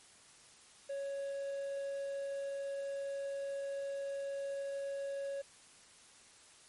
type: tone with quantisation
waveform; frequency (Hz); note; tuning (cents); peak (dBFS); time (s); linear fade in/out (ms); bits
triangle; 555; C#5; +2; -35; 0.89-5.42; 10; 10
effects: white hiss -60 dBFS RMS until 6.68 s + MP3 48 kbps